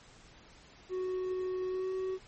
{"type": "tone with pitch glide", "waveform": "triangle", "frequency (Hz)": [370, 376], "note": ["F#4", "F#4"], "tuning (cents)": [0, 28], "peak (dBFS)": -30, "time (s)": [0.89, 2.19], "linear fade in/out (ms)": 50, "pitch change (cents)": 28, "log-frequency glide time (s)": [1.68, 1.9], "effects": ["pink hiss -57 dBFS RMS until 2.27 s", "MP3 32 kbps"]}